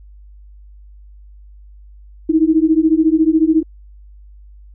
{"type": "beating tone pair", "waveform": "sine", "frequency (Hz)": [311.1, 325.1], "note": ["D#4", "E4"], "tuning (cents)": [0, -24], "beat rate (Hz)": 14, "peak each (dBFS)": -13, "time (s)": [2.29, 3.63], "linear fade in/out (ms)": 10, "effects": ["added 50 Hz sine -38 dBFS peak until 4.74 s"]}